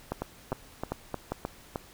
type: two click trains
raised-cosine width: 1 ms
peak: -16 / -17 dBFS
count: 4 / 6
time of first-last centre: 0.12-1.32 / 0.22-1.758 s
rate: 2.5 / 3.25 Hz
effects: pink hiss -53 dBFS RMS until 1.93 s